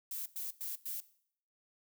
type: noise bursts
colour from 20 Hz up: violet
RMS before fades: -40 dBFS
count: 4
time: 0.11-1.004 s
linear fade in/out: 5 ms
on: 150 ms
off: 98 ms
effects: noise-tail reverb RT60 0.6 s tail -18 dB re dry